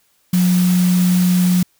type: tone in noise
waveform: sine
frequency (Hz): 180.2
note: F#3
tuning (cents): -45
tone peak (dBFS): -11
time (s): 0.33-1.63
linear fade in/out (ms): 5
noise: white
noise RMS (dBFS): -27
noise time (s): 0.33-1.63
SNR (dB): +13
effects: white hiss -60 dBFS RMS until 1.79 s